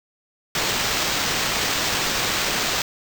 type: noise with sample-and-hold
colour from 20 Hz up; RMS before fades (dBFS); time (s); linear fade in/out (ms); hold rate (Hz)
white; -23; 0.55-2.82; 2; 11025
effects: none